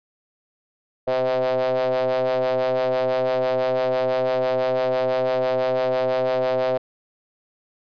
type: ring-modulated tone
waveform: square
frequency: 64 Hz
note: C2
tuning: 38 cents flat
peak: -17 dBFS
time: 1.07-6.78 s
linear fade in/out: 10 ms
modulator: 579 Hz
effects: resampled to 11025 Hz